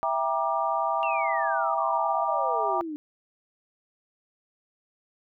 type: chord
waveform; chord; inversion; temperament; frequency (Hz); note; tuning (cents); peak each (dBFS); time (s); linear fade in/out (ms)
sine; E half-diminished seventh; none; just; 659.3 / 791.1 / 949.3 / 1186.7; E5 / G5 / Bb5 / D6; 0 / +16 / +31 / +18; -29; 0.03-2.81; 0
type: exponential sweep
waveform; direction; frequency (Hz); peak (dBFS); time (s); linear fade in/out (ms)
sine; down; 2794 to 290.8; -31; 1.03-2.96; 0
effects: none